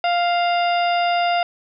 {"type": "harmonic tone with a mistuned harmonic", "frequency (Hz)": 698.5, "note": "F5", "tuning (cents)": 0, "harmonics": [1, 2, 3, 4, 5, 7], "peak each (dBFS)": [-17, -27, -29, -28, -34, -35], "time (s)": [0.04, 1.43], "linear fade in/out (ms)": 2, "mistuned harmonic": 5, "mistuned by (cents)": 51, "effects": []}